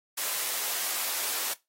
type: high-pass noise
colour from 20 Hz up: white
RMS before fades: -31 dBFS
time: 0.17-1.54 s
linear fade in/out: 10 ms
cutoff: 470 Hz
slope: 12 dB/octave
effects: noise-tail reverb RT60 0.2 s tail -19 dB re dry + AAC 48 kbps